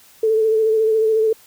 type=tone with vibrato; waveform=sine; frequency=440 Hz; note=A4; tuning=in tune; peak=-13 dBFS; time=0.23-1.33 s; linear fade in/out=5 ms; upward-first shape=sine; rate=14 Hz; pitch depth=29 cents each way; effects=white hiss -49 dBFS RMS until 1.46 s